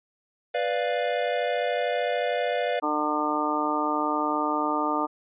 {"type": "chord", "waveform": "square", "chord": "B diminished", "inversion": "none", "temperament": "equal", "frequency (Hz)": [493.9, 587.3, 698.5], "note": ["B4", "D5", "F5"], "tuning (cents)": [0, 0, 0], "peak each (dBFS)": -29, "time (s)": [0.54, 2.8], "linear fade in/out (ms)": 10}
{"type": "harmonic tone", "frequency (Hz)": 150.5, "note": "D3", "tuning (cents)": 43, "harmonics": [2, 3, 4, 5, 6, 7, 8], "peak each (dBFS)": [-29, -35, -33, -33, -29, -36, -28], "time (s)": [2.82, 5.07], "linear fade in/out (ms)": 20}
{"effects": ["resampled to 8000 Hz"]}